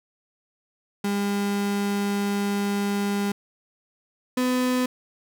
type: tone pair in turn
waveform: 35% pulse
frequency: 201.8 / 252.1 Hz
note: G#3 / B3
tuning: -49 / +36 cents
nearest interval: major third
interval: 385 cents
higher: second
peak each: -21 / -19 dBFS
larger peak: second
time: 1.04-3.32 / 4.37-4.86 s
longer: first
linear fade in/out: 5 ms
effects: none